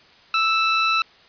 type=tone; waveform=20% pulse; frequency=1318.5 Hz; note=E6; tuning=in tune; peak=-12 dBFS; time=0.34-1.02 s; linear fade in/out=2 ms; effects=white hiss -51 dBFS RMS until 1.28 s + resampled to 11025 Hz